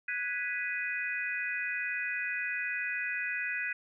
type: chord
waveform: sine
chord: G# minor seventh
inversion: third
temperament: equal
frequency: 1480 / 1661.2 / 1975.5 / 2489 Hz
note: F#6 / G#6 / B6 / D#7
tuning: 0 / 0 / 0 / 0 cents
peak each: -38 / -38 / -36 / -36 dBFS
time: 0.08-3.73 s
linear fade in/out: 5 ms
effects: none